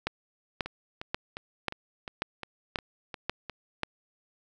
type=two click trains; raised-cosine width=0.3 ms; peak=-12 / -21 dBFS; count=8 / 9; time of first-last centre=0.07-3.833 / 0.66-3.497 s; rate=1.86 / 2.82 Hz; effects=none